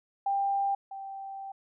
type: tone pair in turn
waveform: sine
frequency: 793 / 781.6 Hz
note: G5 / G5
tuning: +20 / -5 cents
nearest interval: unison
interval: 25 cents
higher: first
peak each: -25 / -37 dBFS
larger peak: first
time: 0.26-0.75 / 0.91-1.52 s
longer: second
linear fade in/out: 5 ms
effects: none